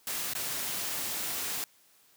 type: noise with dropouts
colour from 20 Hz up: white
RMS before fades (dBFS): -34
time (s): 0.07-1.64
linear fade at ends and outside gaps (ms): 1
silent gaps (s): 0.335-0.351
effects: white hiss -63 dBFS RMS until 2.16 s + high-pass 100 Hz 12 dB/octave